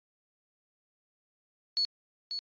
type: tone with echo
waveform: sine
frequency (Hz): 4400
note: C#8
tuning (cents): -14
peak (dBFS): -23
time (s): 1.77-1.85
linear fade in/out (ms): 0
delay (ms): 540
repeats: 1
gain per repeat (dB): -9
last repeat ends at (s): 2.39
effects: tanh soft clip ceiling -23 dBFS + resampled to 11025 Hz